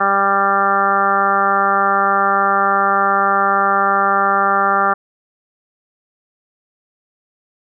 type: harmonic tone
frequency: 197.4 Hz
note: G3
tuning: 12 cents sharp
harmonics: 1 / 2 / 3 / 4 / 5 / 6 / 7 / 8 / 9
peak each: -28 / -25 / -24 / -18 / -28 / -16 / -18 / -27 / -27 dBFS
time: 0-4.94 s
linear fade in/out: 10 ms
effects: none